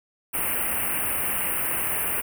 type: band-stop noise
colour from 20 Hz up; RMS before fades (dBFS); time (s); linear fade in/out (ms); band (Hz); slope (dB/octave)
white; -26; 0.33-2.22; 20; 2900 to 8800; 96
effects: none